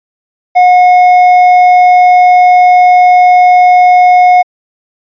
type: tone with hard clipping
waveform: sine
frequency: 724 Hz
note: F#5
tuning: 38 cents flat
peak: -3 dBFS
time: 0.55-4.43 s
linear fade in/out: 20 ms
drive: 5 dB
effects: resampled to 11025 Hz